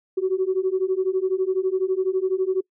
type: beating tone pair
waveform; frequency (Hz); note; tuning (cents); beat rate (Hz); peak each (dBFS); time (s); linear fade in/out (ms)
sine; 370 / 382; F#4 / G4; 0 / -45; 12; -22; 0.17-2.61; 10
effects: noise-tail reverb RT60 0.1 s tail -24 dB re dry + tanh soft clip ceiling -12 dBFS